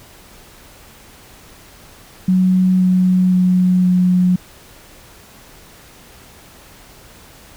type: tone with pitch steps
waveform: sine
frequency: 185 / 183.72 / 182.45 / 181.19 Hz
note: F#3 / F#3 / F#3 / F#3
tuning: 0 / -12 / -24 / -36 cents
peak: -10 dBFS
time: 2.28-4.36 s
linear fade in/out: 5 ms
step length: 520 ms
effects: pink hiss -43 dBFS RMS until 7.56 s